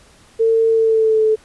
sine tone with pitch glide, 451.1 to 435.7 Hz, A4 to A4, +43 to -17 cents, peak -11 dBFS, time 0.39-1.36 s, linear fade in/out 20 ms, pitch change -60 cents, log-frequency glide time 0.72-1.24 s, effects pink hiss -49 dBFS RMS until 1.44 s + resampled to 24000 Hz

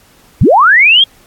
sine linear sweep, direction up, 56.6 to 3322 Hz, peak -3 dBFS, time 0.41-1.04 s, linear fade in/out 5 ms, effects pink hiss -46 dBFS RMS until 1.26 s + AAC 64 kbps

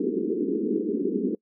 white band-pass noise, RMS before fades -26 dBFS, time 0-1.35 s, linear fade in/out 5 ms, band 190 to 440 Hz, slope 96 dB/octave, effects noise-tail reverb RT60 0.1 s tail -25 dB re dry

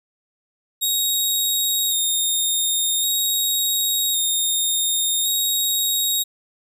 15% pulse tone with vibrato, 3729 Hz, A#7, in tune, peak -12 dBFS, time 0.81-6.24 s, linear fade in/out 20 ms, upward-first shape square, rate 0.45 Hz, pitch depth 21 cents each way, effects none

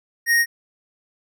square tone, 1864.7 Hz, A#6, in tune, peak -15 dBFS, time 0.26-0.46 s, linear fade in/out 50 ms, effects none

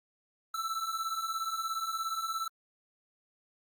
square beating tone pair, 1315 / 1332 Hz, E6 / E6, -5 / +18 cents, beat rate 17 Hz, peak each -38 / -35 dBFS, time 0.54-2.48 s, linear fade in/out 5 ms, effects Opus 48 kbps

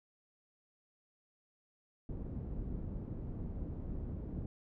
pink low-pass noise, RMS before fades -41 dBFS, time 2.09-4.46 s, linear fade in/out 2 ms, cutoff 270 Hz, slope 12 dB/octave, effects none

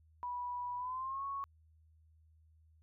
sine tone with pitch glide, 980 to 1106.4 Hz, B5 to C#6, -14 to -4 cents, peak -37 dBFS, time 0.23-1.44 s, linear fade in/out 0 ms, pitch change +210 cents, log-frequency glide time 0.77-1.24 s, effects added 79 Hz sine -63 dBFS peak until 2.82 s

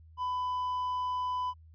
triangle tone, 1000 Hz, B5, 21 cents sharp, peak -28 dBFS, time 0.17-1.54 s, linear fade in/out 50 ms, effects added 80 Hz sine -52 dBFS peak until 1.74 s + resampled to 11025 Hz

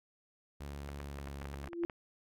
sawtooth tone with pitch glide, 71 to 69.78 Hz, C#2 to C#2, +42 to +12 cents, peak -38 dBFS, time 0.6-1.69 s, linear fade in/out 10 ms, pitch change -30 cents, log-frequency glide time 1.02-1.25 s
clicks, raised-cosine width 0.5 ms, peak -29 dBFS, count 12, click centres 0.89 / 1.003 / 1.187 / 1.274 / 1.418 / 1.455 / 1.541 / 1.642 / 1.675 / 1.732 / 1.836 / 1.898 s
sine tone with exponential growth, 341.5 Hz, F4, 39 cents flat, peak -28 dBFS, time 1.55-1.85 s, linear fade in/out 0 ms, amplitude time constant 64 ms
effects none

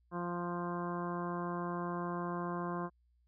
harmonic tone, 174.61 Hz, F3, in tune, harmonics 1 / 2 / 3 / 4 / 5 / 6 / 7 / 8 / 9, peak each -39 / -41 / -47 / -45 / -51 / -41 / -50 / -53 / -52 dBFS, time 0.11-2.9 s, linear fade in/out 50 ms, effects added 60 Hz sine -68 dBFS peak until 3.27 s

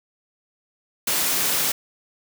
white high-pass noise, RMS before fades -22 dBFS, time 1.07-1.72 s, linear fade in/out 5 ms, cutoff 110 Hz, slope 96 dB/octave, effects none

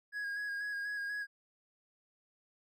triangle tone with vibrato, 1650 Hz, G#6, 12 cents flat, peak -34 dBFS, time 0.12-1.27 s, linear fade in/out 50 ms, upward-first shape square, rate 4.1 Hz, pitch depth 22 cents each way, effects none

